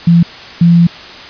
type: tone pair in turn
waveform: sine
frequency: 170 / 170.7 Hz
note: F3 / F3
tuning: -46 / -39 cents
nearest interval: unison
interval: 7 cents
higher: second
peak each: -3 dBFS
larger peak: neither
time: 0.07-0.23 / 0.61-0.87 s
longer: second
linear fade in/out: 5 ms
effects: white hiss -30 dBFS RMS until 1.29 s + resampled to 11025 Hz